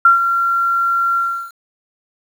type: tone with ADSR envelope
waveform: sine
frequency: 1372 Hz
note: F6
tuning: 31 cents flat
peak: -4 dBFS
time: 0.05-1.52 s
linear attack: 4 ms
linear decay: 130 ms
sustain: -9 dB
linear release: 350 ms
effects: 7-bit